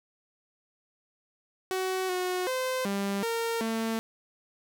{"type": "tone with pitch steps", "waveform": "sawtooth", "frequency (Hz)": [374.8, 364.8, 515, 198.7, 460.3, 224.8], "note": ["F#4", "F#4", "C5", "G3", "A#4", "A3"], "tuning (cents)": [22, -24, -28, 24, -22, 37], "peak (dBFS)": -24, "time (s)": [1.71, 3.99], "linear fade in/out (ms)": 0, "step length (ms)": 380, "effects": []}